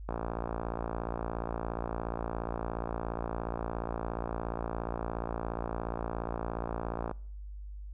click train, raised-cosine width 1 ms, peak -20 dBFS, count 402, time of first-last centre 0.09-7.113 s, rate 57.1 Hz, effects noise-tail reverb RT60 0.6 s tail -26 dB re dry + added 50 Hz sine -40 dBFS peak until 7.93 s

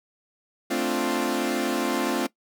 sawtooth chord, D minor seventh, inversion second, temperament equal, 220 / 261.6 / 293.7 / 349.2 Hz, A3 / C4 / D4 / F4, 0 / 0 / 0 / 0 cents, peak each -27 / -24 / -26 / -24 dBFS, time 0.7-2.27 s, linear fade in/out 10 ms, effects noise-tail reverb RT60 0.1 s tail -19 dB re dry

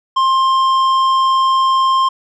triangle tone with tanh clipping, 1057 Hz, C6, 17 cents sharp, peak -12 dBFS, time 0.16-2.09 s, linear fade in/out 10 ms, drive 13 dB, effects none

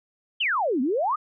sine exponential two-way sweep, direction down then up, 3249 to 237 to 1291 Hz, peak -21 dBFS, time 0.4-1.16 s, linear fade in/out 10 ms, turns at 0.81 s, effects none

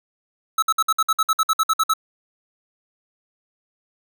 square tone bursts, 1300 Hz, E6, 24 cents flat, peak -16 dBFS, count 14, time 0.58-1.937 s, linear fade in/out 5 ms, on 44 ms, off 57 ms, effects none

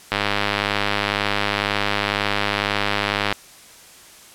click train, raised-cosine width 0.3 ms, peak -3 dBFS, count 328, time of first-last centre 0.12-3.326 s, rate 102 Hz, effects white hiss -45 dBFS RMS until 4.34 s + low-pass 11000 Hz 12 dB/octave

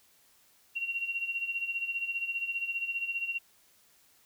sine tone with tremolo, 2749 Hz, F7, 28 cents flat, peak -28 dBFS, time 0.75-3.39 s, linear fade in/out 20 ms, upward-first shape sine, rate 15 Hz, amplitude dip 70%, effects white hiss -64 dBFS RMS until 4.25 s

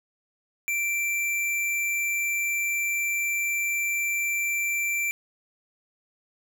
square tone, 2348 Hz, D7, 1 cent flat, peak -25 dBFS, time 0.68-5.11 s, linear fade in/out 0 ms, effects none

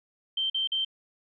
sine tone bursts, 3128 Hz, G7, 4 cents flat, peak -25 dBFS, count 3, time 0.37-0.848 s, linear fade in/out 5 ms, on 130 ms, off 44 ms, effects none

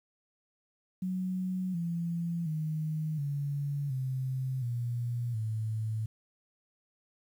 sine tone with pitch steps, 185 / 169.65 / 155.57 / 142.65 / 130.81 / 119.96 / 110 Hz, F#3 / F3 / D#3 / C#3 / C3 / B2 / A2, 0 / -50 / 0 / +50 / 0 / -50 / 0 cents, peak -30 dBFS, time 1.02-6.06 s, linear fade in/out 5 ms, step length 720 ms, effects 10-bit

